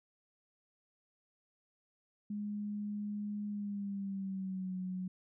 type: tone with pitch glide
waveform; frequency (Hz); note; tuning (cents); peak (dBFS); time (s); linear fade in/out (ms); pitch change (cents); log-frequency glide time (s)
sine; 207.2 to 184.59; G#3 to F#3; -4 to -4; -36; 2.3-5.08; 5; -200; 3.48-4.76
effects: none